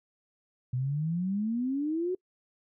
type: exponential sweep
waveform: sine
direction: up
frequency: 122.6 to 376.2 Hz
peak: -27 dBFS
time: 0.73-2.15 s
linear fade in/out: 5 ms
effects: noise-tail reverb RT60 0.1 s tail -26 dB re dry